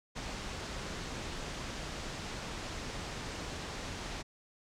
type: low-pass noise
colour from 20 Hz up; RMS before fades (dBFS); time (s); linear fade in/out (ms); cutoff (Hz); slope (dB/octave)
pink; -41; 0.15-4.23; 20; 7100; 24
effects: none